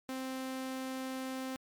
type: tone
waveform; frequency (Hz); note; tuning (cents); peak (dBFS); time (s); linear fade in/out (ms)
sawtooth; 261.6; C4; 0; -33; 0.09-1.56; 0
effects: MP3 96 kbps